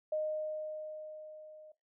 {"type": "tone with level ramp", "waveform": "sine", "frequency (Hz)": 617, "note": "D#5", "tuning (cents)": -15, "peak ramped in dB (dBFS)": [-30, -51], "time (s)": [0.12, 1.72], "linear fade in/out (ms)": 5, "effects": ["noise-tail reverb RT60 0.2 s tail -18 dB re dry"]}